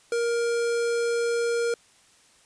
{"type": "tone with notch filter", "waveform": "square", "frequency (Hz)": 469.5, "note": "A#4", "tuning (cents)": 12, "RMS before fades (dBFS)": -25, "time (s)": [0.12, 1.74], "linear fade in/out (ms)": 2, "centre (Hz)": 2900, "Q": 1.9, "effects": ["white hiss -58 dBFS RMS until 2.45 s", "resampled to 22050 Hz"]}